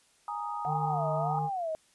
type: chord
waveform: sine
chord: Ab suspended second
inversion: none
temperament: equal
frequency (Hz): 830.6 / 932.3 / 1244.5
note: Ab5 / Bb5 / Eb6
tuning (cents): 0 / 0 / 0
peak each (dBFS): -37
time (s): 0.28-1.39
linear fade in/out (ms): 2
type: harmonic tone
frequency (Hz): 151.4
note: D#3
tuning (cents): -47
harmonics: 1 / 3 / 5 / 7 / 8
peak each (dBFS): -32 / -42 / -46 / -49 / -50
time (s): 0.65-1.5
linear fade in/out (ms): 50
type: tone with vibrato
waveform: sine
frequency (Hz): 720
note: F#5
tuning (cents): -47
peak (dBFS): -30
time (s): 0.65-1.75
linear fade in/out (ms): 0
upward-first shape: sine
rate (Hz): 1.6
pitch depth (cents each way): 230
effects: white hiss -65 dBFS RMS until 1.94 s + resampled to 24000 Hz